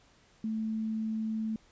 sine tone, 219.8 Hz, A3, 2 cents flat, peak -30 dBFS, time 0.44-1.56 s, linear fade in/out 2 ms, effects pink hiss -63 dBFS RMS until 1.71 s + resampled to 16000 Hz

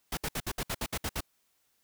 pink noise bursts, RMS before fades -33 dBFS, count 10, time 0.12-1.207 s, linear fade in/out 5 ms, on 52 ms, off 63 ms, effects white hiss -73 dBFS RMS until 1.83 s

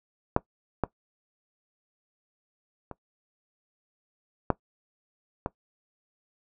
clicks, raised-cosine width 1 ms, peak -6 / -10 / -24 / -7 / -14 dBFS, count 5, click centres 0.364 / 0.837 / 2.913 / 4.503 / 5.461 s, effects noise-tail reverb RT60 0.1 s tail -19 dB re dry

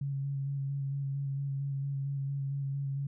sine tone with vibrato, 138.5 Hz, C#3, 1 cent flat, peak -31 dBFS, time 0.01-3.07 s, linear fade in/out 5 ms, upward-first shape square, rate 4.4 Hz, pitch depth 16 cents each way, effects none

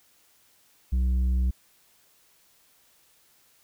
sine tone with tanh clipping, 62.9 Hz, B1, 32 cents sharp, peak -22 dBFS, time 0.92-1.51 s, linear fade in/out 10 ms, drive 6 dB, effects white hiss -62 dBFS RMS until 3.63 s

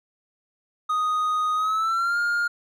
triangle tone with pitch glide, 1244.5 to 1413.1 Hz, D#6 to F6, 0 to +20 cents, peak -19 dBFS, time 0.89-2.48 s, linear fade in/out 10 ms, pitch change +220 cents, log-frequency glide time 1.55-2.18 s, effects none

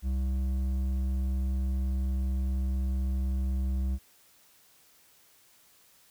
sine tone with hard clipping, 65.41 Hz, C2, in tune, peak -28 dBFS, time 0.02-3.99 s, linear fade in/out 50 ms, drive 7 dB, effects white hiss -61 dBFS RMS until 6.1 s

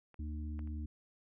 clicks, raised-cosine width 0.5 ms, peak -44 / -38 / -48 dBFS, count 3, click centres 0.143 / 0.592 / 0.674 s
harmonic tone, 75.8 Hz, D#2, 45 cents flat, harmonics 1 / 3 / 4, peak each -38 / -48 / -50 dBFS, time 0.19-0.86 s, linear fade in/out 5 ms
effects none

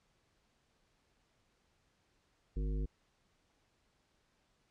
harmonic tone, 51 Hz, G#1, 31 cents flat, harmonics 1 / 3 / 5 / 7 / 9, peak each -33 / -43 / -47 / -50 / -52 dBFS, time 2.56-2.86 s, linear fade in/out 10 ms, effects pink hiss -75 dBFS RMS until 4.7 s + low-pass 7000 Hz 12 dB/octave

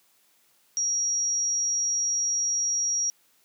sine tone, 5680 Hz, F8, 28 cents sharp, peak -23 dBFS, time 0.77-3.1 s, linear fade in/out 0 ms, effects white hiss -64 dBFS RMS until 3.44 s + high-pass 150 Hz 12 dB/octave

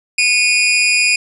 sawtooth tone with amplitude modulation, 2457 Hz, D#7, 22 cents flat, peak -4 dBFS, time 0.18-1.16 s, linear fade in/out 5 ms, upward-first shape sine, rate 216 Hz, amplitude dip 75%, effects resampled to 24000 Hz + 7-bit

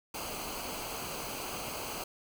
pink noise with comb filter, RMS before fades -39 dBFS, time 0.14-2.04 s, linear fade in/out 5 ms, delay 0.55 ms, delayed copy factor -0.65, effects none

